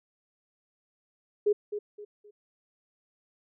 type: tone with echo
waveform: sine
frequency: 415.3 Hz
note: G#4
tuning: in tune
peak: -20 dBFS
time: 1.46-1.53 s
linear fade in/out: 10 ms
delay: 260 ms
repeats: 3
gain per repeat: -10 dB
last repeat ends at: 2.31 s
effects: none